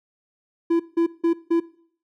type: tone bursts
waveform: triangle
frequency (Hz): 335.4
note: E4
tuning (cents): +30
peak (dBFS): -14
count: 4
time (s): 0.7-1.602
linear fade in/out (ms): 10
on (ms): 98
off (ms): 170
effects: noise-tail reverb RT60 0.6 s tail -20 dB re dry